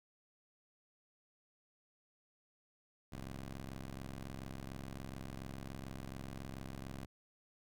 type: ring-modulated tone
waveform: 15% pulse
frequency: 67 Hz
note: C2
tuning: 42 cents sharp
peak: -35 dBFS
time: 3.12-7.06 s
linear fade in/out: 5 ms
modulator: 54.9 Hz
effects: none